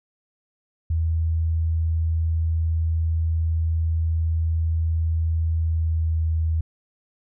sine tone with pitch glide, 81.3 to 80.46 Hz, E2 to E2, -23 to -41 cents, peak -19 dBFS, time 0.9-6.61 s, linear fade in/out 5 ms, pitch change -18 cents, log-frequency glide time 5.58-6.24 s, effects none

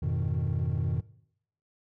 triangle chord, F half-diminished seventh, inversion none, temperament equal, 87.31 / 103.83 / 123.47 / 155.56 Hz, F2 / Ab2 / Cb3 / Eb3, 0 / 0 / 0 / 0 cents, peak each -28 / -32 / -28 / -29 dBFS, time 0.02-1.01 s, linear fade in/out 10 ms, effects noise-tail reverb RT60 0.7 s tail -21 dB re dry + tanh soft clip ceiling -20 dBFS

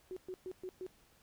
sine tone bursts, 370 Hz, F#4, in tune, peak -40 dBFS, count 5, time 0.11-0.865 s, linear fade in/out 0 ms, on 55 ms, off 120 ms, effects pink hiss -67 dBFS RMS until 1.22 s

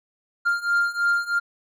triangle beating tone pair, 1396.9 / 1400 Hz, F6 / F6, 0 / +4 cents, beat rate 3.1 Hz, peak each -22 / -20 dBFS, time 0.45-1.4 s, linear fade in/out 20 ms, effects none

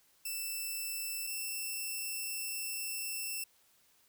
5% pulse tone pair in turn, 2652 / 2672 Hz, E7 / E7, +10 / +23 cents, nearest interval unison, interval 13 cents, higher second, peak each -27 dBFS, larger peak neither, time 0.25-1.27 / 1.27-3.44 s, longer second, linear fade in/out 5 ms, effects white hiss -68 dBFS RMS until 4.08 s

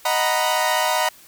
sawtooth chord, B major seventh, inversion first, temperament equal, 622.3 / 740 / 932.3 / 987.8 Hz, D#5 / F#5 / A#5 / B5, 0 / 0 / 0 / 0 cents, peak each -20 dBFS, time 0.05-1.09 s, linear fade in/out 5 ms, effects white hiss -48 dBFS RMS until 1.27 s

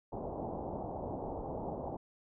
white low-pass noise, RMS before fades -40 dBFS, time 0.12-1.97 s, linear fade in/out 10 ms, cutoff 870 Hz, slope 48 dB/octave, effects none

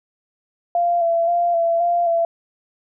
sine tone with vibrato, 683 Hz, F5, 39 cents flat, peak -15 dBFS, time 0.75-2.25 s, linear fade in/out 2 ms, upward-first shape square, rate 1.9 Hz, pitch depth 26 cents each way, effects none

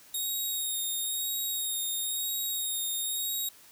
5% pulse tone with vibrato, 3741 Hz, A#7, 5 cents sharp, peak -23 dBFS, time 0.14-3.49 s, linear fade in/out 5 ms, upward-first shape sine, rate 1 Hz, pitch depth 24 cents each way, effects white hiss -55 dBFS RMS until 3.71 s

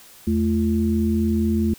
sine tone cluster, 82.4 / 218.5 / 343 Hz, E2 / A3 / F4, 0 / -12 / -31 cents, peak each -23 / -19 / -26 dBFS, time 0.27-1.74 s, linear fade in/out 5 ms, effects white hiss -47 dBFS RMS until 1.78 s

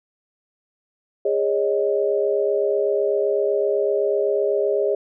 sine chord, Ab suspended fourth, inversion none, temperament equal with one note detuned, 409.4 / 554.4 / 622.3 Hz, Ab4 / Db5 / Eb5, -25 / 0 / 0 cents, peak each -20 / -23 / -24 dBFS, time 1.25-4.95 s, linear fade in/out 5 ms, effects none

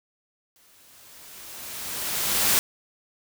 white noise with exponential growth, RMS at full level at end -19 dBFS, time 0.56-2.59 s, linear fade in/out 0 ms, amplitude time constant 440 ms, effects none

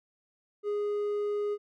sine tone with hard clipping, 413.5 Hz, G#4, 8 cents flat, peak -29 dBFS, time 0.63-1.58 s, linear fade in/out 50 ms, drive 3 dB, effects none

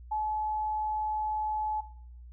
sine tone, 857 Hz, A5, 46 cents flat, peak -28 dBFS, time 0.11-1.81 s, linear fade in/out 10 ms, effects noise-tail reverb RT60 0.6 s tail -18 dB re dry + added 60 Hz sine -45 dBFS peak until 2.32 s

